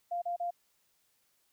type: tone bursts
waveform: sine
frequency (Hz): 697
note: F5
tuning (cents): -4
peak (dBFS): -31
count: 3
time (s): 0.11-0.508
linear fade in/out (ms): 10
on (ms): 110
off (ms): 34
effects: white hiss -73 dBFS RMS until 1.52 s